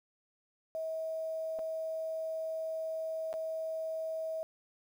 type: tone with dropouts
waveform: sine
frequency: 642 Hz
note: E5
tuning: 46 cents flat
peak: -34 dBFS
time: 0.75-4.43 s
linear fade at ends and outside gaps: 0 ms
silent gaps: 1.588-1.592 / 3.329-3.339 s
effects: 10-bit